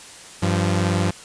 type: tone pair together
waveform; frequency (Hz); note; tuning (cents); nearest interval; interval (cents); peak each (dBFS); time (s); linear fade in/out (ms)
sawtooth; 97 / 172.83; G2 / F3; -18 / -18; minor seventh; 1000; -16 / -18; 0.42-1.11; 10
effects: white hiss -41 dBFS RMS until 1.24 s + resampled to 22050 Hz